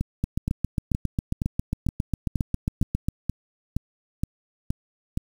two click trains, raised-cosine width 5 ms, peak -11 / -12 dBFS, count 22 / 12, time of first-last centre 0.24-3.086 / 0.01-5.174 s, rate 7.38 / 2.13 Hz, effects 7-bit

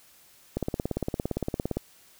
click train, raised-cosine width 2 ms, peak -14 dBFS, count 22, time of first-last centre 0.57-1.77 s, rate 17.5 Hz, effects white hiss -57 dBFS RMS until 2.19 s

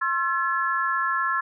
sine tone cluster, 1068 / 1346 / 1709 Hz, C6 / E6 / G#6, +35 / +36 / +49 cents, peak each -26 dBFS, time 0.01-1.41 s, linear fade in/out 10 ms, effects none

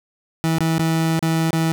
30% pulse tone with dropouts, 162.4 Hz, E3, 26 cents flat, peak -14 dBFS, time 0.44-1.72 s, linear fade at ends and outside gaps 0 ms, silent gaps 0.584-0.606 / 0.782-0.794 / 1.192-1.226 / 1.506-1.531 s, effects none

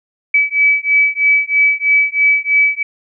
sine beating tone pair, 2290 / 2293.1 Hz, D7 / D7, -44 / -42 cents, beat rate 3.1 Hz, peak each -13 dBFS, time 0.34-2.83 s, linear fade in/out 5 ms, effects none

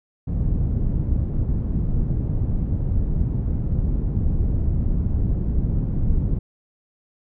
pink low-pass noise, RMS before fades -21 dBFS, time 0.27-6.39 s, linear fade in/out 10 ms, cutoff 160 Hz, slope 12 dB/octave, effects none

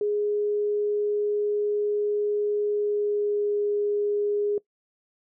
sine tone with pitch glide, 415.3 to 412.4 Hz, G#4 to G#4, 0 to -12 cents, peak -22 dBFS, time 0.01-4.58 s, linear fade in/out 2 ms, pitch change -12 cents, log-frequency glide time 2.68-3.58 s, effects noise-tail reverb RT60 0.1 s tail -21 dB re dry

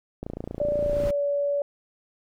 brown noise with exponential growth, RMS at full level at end -27 dBFS, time 0.23-1.11 s, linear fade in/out 5 ms, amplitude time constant 190 ms
click train, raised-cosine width 2 ms, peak -19 dBFS, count 25, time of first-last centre 0.23-1.072 s, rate 28.5 Hz
sine tone with pitch glide, 585 to 571.3 Hz, D5 to D5, -7 to -48 cents, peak -22 dBFS, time 0.6-1.62 s, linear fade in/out 2 ms, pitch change -41 cents, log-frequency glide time 0.82-1.22 s
effects none

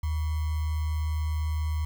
sine tone with sample-and-hold, 77.6 Hz, D#2, 4 cents flat, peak -25 dBFS, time 0.03-1.85 s, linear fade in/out 5 ms, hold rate 1050 Hz, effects none

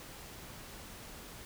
silence, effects pink hiss -49 dBFS RMS until 1.45 s

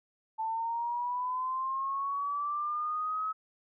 sine linear sweep, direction up, 880 to 1286 Hz, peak -30 dBFS, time 0.38-3.33 s, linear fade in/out 20 ms, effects none

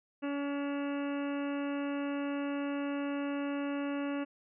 harmonic tone with a mistuned harmonic, 283.5 Hz, C#4, 39 cents sharp, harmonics 1 / 2 / 3 / 4 / 5 / 6 / 7 / 8 / 9 / 10, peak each -33 / -40 / -48 / -47 / -48 / -51 / -54 / -55 / -51 / -54 dBFS, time 0.22-4.25 s, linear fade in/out 20 ms, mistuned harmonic 9, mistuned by +55 cents, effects none

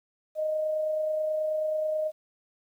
sine tone with amplitude modulation, 620 Hz, D#5, 6 cents flat, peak -24 dBFS, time 0.35-2.12 s, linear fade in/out 50 ms, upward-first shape sine, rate 29.3 Hz, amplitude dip 30%, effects 10-bit

